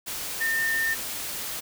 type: tone in noise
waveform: sine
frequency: 1812 Hz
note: A#6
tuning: 50 cents flat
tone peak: -23 dBFS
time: 0.4-0.95 s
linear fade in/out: 20 ms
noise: white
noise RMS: -33 dBFS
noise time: 0.06-1.61 s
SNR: +7 dB
effects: none